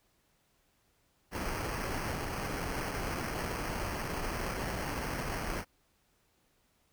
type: noise with sample-and-hold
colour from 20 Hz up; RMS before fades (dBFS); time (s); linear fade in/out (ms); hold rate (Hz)
pink; -36; 1.31-5.65; 50; 3675
effects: pink hiss -72 dBFS RMS until 6.92 s